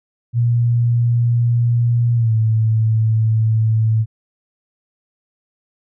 sine tone with pitch glide, 118.8 to 110.84 Hz, A#2 to A2, +33 to +13 cents, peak -12 dBFS, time 0.33-4.06 s, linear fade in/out 50 ms, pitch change -120 cents, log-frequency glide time 2.15-2.33 s, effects none

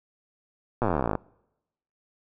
slowing click train, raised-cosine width 1 ms, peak -11 dBFS, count 26, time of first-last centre 0.82-1.153 s, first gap 8 ms, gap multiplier 1.04, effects noise-tail reverb RT60 0.9 s tail -26 dB re dry

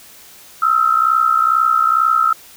sine tone pair together, 1282 / 1344.2 Hz, E6 / E6, -49 / +33 cents, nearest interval minor second, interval 82 cents, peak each -14 dBFS, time 0.62-2.33 s, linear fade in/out 5 ms, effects white hiss -42 dBFS RMS until 2.56 s

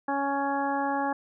harmonic tone, 278.6 Hz, C#4, 9 cents sharp, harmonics 1 / 2 / 3 / 4 / 5 / 6, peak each -31 / -34 / -28 / -35 / -40 / -36 dBFS, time 0.08-1.13 s, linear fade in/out 5 ms, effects none

